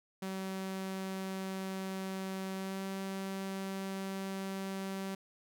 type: tone with pitch glide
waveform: sawtooth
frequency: 190.7 to 193.03 Hz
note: G3 to G3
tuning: -47 to -26 cents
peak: -33 dBFS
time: 0.22-5.15 s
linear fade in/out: 5 ms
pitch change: +21 cents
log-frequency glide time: 2.54-2.83 s
effects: none